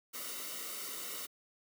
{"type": "noise with comb filter", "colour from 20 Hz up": "white", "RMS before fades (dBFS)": -42, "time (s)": [0.13, 1.27], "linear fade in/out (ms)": 20, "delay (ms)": 1.2, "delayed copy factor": -0.7, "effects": ["high-pass 200 Hz 12 dB/octave"]}